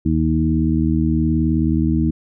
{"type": "harmonic tone with a mistuned harmonic", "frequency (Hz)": 79, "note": "D#2", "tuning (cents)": 27, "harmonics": [1, 2, 3, 4], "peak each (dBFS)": [-20, -20, -20, -20], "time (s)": [0.05, 2.11], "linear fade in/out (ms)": 10, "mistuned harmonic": 1, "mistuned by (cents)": -26, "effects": []}